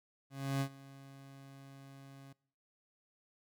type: tone with ADSR envelope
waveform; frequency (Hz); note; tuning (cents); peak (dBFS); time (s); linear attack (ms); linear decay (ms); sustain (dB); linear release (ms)
30% pulse; 136.9; C#3; -21; -28; 0.3-2.33; 310; 75; -21; 8
effects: noise-tail reverb RT60 0.6 s tail -23 dB re dry